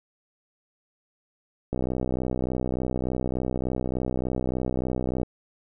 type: click train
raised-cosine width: 2 ms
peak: -14 dBFS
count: 223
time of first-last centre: 1.73-5.232 s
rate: 63.4 Hz
effects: none